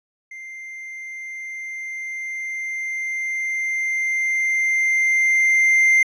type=tone with level ramp; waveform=triangle; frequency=2093 Hz; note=C7; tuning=in tune; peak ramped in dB=-32 to -10 dBFS; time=0.31-6.03 s; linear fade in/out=5 ms; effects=resampled to 22050 Hz